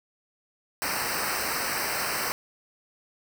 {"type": "noise with comb filter", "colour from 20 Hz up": "pink", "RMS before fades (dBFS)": -29, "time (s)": [0.82, 2.32], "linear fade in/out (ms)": 0, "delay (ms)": 0.29, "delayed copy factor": -0.95, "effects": []}